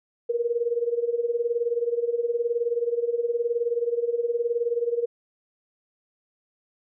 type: tone with tremolo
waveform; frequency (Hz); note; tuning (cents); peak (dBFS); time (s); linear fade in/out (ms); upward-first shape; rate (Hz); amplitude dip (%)
sine; 472.7; A#4; +24; -19; 0.29-5.06; 10; sine; 19; 80
effects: none